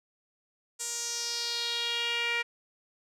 sawtooth tone with band-pass filter sweep, 471.3 Hz, A#4, 19 cents sharp, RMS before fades -32 dBFS, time 0.79-2.43 s, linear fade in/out 20 ms, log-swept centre 7700 to 2200 Hz, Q 3.4, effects none

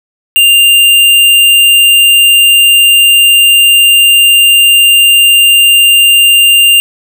square tone, 2794 Hz, F7, in tune, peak -3 dBFS, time 0.36-6.8 s, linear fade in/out 0 ms, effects none

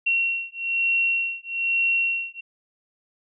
sine beating tone pair, 2732 / 2733.1 Hz, F7 / F7, -39 / -38 cents, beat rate 1.1 Hz, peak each -24 / -24 dBFS, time 0.06-2.41 s, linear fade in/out 10 ms, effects none

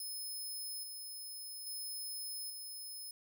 5% pulse tone with tremolo, 5180 Hz, E8, 31 cents flat, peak -35 dBFS, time 0-3.11 s, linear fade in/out 2 ms, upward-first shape square, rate 0.6 Hz, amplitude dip 35%, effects 12-bit

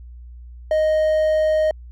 triangle tone, 622.3 Hz, D#5, in tune, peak -13 dBFS, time 0.71-1.71 s, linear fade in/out 2 ms, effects added 60 Hz sine -36 dBFS peak until 1.91 s

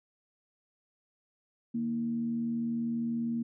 sine tone with frequency modulation, 233.1 Hz, A#3, in tune, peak -29 dBFS, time 1.74-3.43 s, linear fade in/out 10 ms, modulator 79.9 Hz, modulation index 0.34, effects none

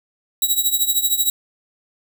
5% pulse tone with tremolo, 3875 Hz, B7, 34 cents flat, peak -5 dBFS, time 0.42-1.3 s, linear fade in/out 2 ms, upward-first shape triangle, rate 13 Hz, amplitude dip 85%, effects none

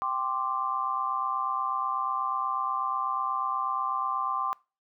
sine chord, G suspended fourth, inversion none, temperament equal, 784 / 1046.5 / 1174.7 Hz, G5 / C6 / D6, 0 / 0 / 0 cents, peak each -35 / -30 / -30 dBFS, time 0.02-4.53 s, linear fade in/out 0 ms, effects noise-tail reverb RT60 0.3 s tail -23 dB re dry

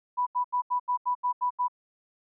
sine tone bursts, 987.8 Hz, B5, in tune, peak -23 dBFS, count 9, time 0.17-1.683 s, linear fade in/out 20 ms, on 97 ms, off 80 ms, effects none

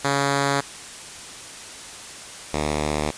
5% pulse tone pair in turn, 140 / 75.11 Hz, C#3 / D2, +18 / +39 cents, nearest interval major seventh, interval 1079 cents, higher first, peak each -8 / -11 dBFS, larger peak first, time 0.04-0.61 / 2.53-3.11 s, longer second, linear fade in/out 10 ms, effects white hiss -38 dBFS RMS until 3.17 s + resampled to 22050 Hz

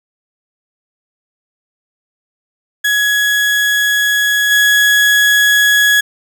35% pulse tone with level steps, 1676 Hz, G#6, 15 cents sharp, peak -9 / -6 dBFS, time 2.84-6.01 s, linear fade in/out 10 ms, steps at 4.5 s, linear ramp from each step 20 ms, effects none

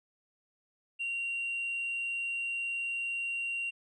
triangle tone with tanh clipping, 2759 Hz, F7, 22 cents flat, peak -32 dBFS, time 0.99-3.71 s, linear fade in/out 20 ms, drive 5 dB, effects resampled to 24000 Hz

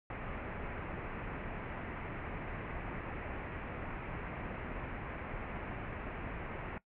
pink low-pass noise, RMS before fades -42 dBFS, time 0.1-6.78 s, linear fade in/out 2 ms, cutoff 2500 Hz, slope 48 dB/octave, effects noise-tail reverb RT60 0.1 s tail -20 dB re dry

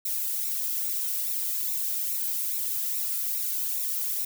violet noise with flanger, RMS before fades -29 dBFS, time 0.05-4.25 s, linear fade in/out 5 ms, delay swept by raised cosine 0.62 to 1.82 ms, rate 2.4 Hz, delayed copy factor -0.7, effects none

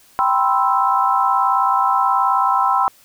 sine chord, C major seventh, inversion second, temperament equal, 784 / 987.8 / 1046.5 / 1318.5 Hz, G5 / B5 / C6 / E6, 0 / 0 / 0 / 0 cents, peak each -19 dBFS, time 0.19-2.88 s, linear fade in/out 0 ms, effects white hiss -51 dBFS RMS until 3.04 s

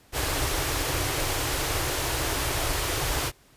pink band-stop noise, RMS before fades -27 dBFS, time 0.12-3.32 s, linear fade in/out 50 ms, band 150 to 270 Hz, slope 96 dB/octave, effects pink hiss -58 dBFS RMS until 3.56 s + resampled to 32000 Hz

